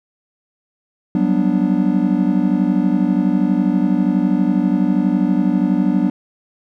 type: chord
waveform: triangle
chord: G major seventh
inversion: third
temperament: just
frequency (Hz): 183.75 / 196 / 245 / 294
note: F#3 / G3 / B3 / D4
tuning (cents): -12 / 0 / -14 / +2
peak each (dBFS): -17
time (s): 1.15-6.1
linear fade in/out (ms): 2
effects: none